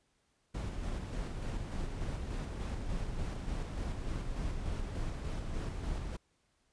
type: noise with tremolo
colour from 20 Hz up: brown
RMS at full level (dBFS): -36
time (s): 0.54-6.17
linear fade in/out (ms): 10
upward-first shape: square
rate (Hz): 3.4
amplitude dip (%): 30
effects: pink hiss -75 dBFS RMS until 6.72 s + resampled to 22050 Hz